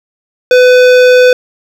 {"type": "tone with hard clipping", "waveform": "sine", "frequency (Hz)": 501, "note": "B4", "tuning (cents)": 25, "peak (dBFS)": -4, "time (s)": [0.51, 1.33], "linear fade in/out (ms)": 2, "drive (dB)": 16, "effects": []}